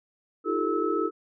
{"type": "tone cluster", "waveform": "sine", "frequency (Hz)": [314.4, 348.7, 400.6, 447.6, 1300], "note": ["D#4", "F4", "G4", "A4", "E6"], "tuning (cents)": [18, -3, 38, 30, -24], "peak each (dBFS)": -30, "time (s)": [0.44, 1.11], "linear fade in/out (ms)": 50, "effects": []}